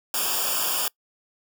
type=noise with comb filter; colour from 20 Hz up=white; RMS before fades=-25 dBFS; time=0.14-0.88 s; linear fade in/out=2 ms; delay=0.49 ms; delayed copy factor=-1; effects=noise-tail reverb RT60 0.1 s tail -24 dB re dry